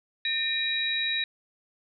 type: tone cluster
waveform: sine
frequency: 1815 / 2406 / 3853 Hz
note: A#6 / D7 / B7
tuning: -47 / +41 / -44 cents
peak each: -31 / -33 / -27 dBFS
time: 0.25-1.24 s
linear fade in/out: 2 ms
effects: none